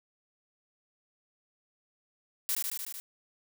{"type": "noise with echo", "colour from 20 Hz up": "blue", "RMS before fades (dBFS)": -30, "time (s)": [2.49, 2.55], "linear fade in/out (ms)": 0, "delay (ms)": 75, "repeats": 6, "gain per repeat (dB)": -2, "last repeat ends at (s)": 3, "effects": []}